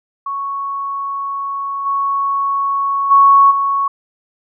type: tone with level steps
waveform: sine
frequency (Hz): 1108.7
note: C#6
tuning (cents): 0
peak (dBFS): -19 / -14 / -5 / -13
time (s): 0.26-3.88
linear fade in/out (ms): 5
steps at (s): 1.85 / 3.1 / 3.5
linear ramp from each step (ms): 20
effects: none